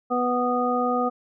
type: harmonic tone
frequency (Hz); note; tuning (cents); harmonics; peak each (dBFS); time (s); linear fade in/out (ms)
246.9; B3; 0; 1 / 2 / 3 / 5; -26 / -26 / -26 / -26; 0.1-1.1; 20
effects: none